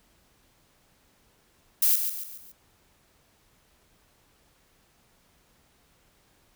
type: noise with echo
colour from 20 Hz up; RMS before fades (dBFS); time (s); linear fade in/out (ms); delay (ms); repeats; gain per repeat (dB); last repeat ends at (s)
violet; -21; 1.82-1.96; 5; 140; 4; -7; 2.52
effects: pink hiss -64 dBFS RMS until 6.55 s